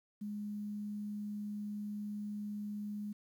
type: tone with quantisation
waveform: sine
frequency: 207.7 Hz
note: G#3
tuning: in tune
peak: -38 dBFS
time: 0.21-3.13 s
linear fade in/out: 10 ms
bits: 11
effects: none